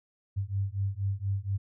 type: beating tone pair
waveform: sine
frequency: 96.5 / 100.7 Hz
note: G2 / G2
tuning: -27 / +47 cents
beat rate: 4.2 Hz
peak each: -31 dBFS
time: 0.36-1.58 s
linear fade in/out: 20 ms
effects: none